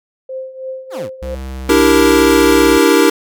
sine tone with tremolo, 523.3 Hz, C5, in tune, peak -20 dBFS, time 0.29-1.35 s, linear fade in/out 5 ms, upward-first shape triangle, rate 3.1 Hz, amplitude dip 80%
15% pulse exponential sweep, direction down, 491.2 to 77.4 Hz, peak -20 dBFS, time 0.9-1.1 s, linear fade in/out 50 ms
square tone with pitch glide, 65.9 to 61.49 Hz, C2 to B1, +13 to -7 cents, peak -24 dBFS, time 1.22-2.78 s, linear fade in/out 5 ms, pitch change -120 cents, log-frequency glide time 1.46-2.57 s
square chord, E half-diminished seventh, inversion third, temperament equal, 293.7 / 329.6 / 392 / 466.2 Hz, D4 / E4 / G4 / Bb4, 0 / 0 / 0 / 0 cents, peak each -14 dBFS, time 1.69-3.1 s, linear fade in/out 5 ms
effects none

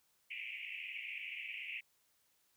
white band-pass noise, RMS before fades -45 dBFS, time 0.3-1.81 s, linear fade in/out 10 ms, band 2100 to 2800 Hz, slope 96 dB/octave, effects white hiss -75 dBFS RMS until 2.56 s

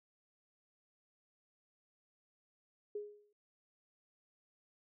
sine tone with exponential decay, 415.3 Hz, G#4, in tune, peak -36 dBFS, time 2.95-3.33 s, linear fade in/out 5 ms, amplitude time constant 82 ms, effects none

